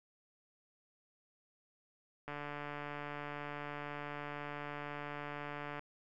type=click train; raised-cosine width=0.5 ms; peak=-28 dBFS; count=514; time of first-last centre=2.28-5.794 s; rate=146 Hz; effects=none